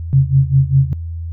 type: tone with tremolo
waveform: sine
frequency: 135.6 Hz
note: C#3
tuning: 38 cents flat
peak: -6 dBFS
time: 0.13-0.93 s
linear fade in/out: 0 ms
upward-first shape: sine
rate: 5 Hz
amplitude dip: 90%
effects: added 83 Hz sine -22 dBFS peak until 1.32 s